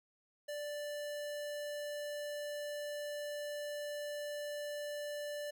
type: tone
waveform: square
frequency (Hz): 587.3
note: D5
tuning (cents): 0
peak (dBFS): -40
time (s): 0.48-5.51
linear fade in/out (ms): 10
effects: 13-bit